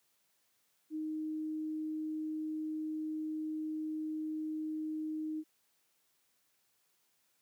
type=tone; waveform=sine; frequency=311.1 Hz; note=D#4; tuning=in tune; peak=-35 dBFS; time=0.9-5.44 s; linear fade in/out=50 ms; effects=white hiss -75 dBFS RMS until 7.41 s + high-pass 100 Hz 12 dB/octave